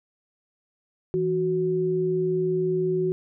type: tone pair together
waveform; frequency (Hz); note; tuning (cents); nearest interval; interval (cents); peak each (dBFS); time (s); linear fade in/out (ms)
sine; 164.35 / 370; E3 / F#4; -5 / 0; octave + major second; 1405; -28 / -22; 1.14-3.12; 0
effects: none